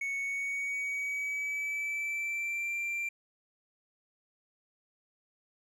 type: tone with pitch glide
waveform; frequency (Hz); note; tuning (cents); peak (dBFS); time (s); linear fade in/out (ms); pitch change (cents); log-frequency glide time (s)
triangle; 2217 to 2362; C#7 to D7; 0 to +9; -30; 0.01-3.09; 5; +109; 0.18-2.74
effects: none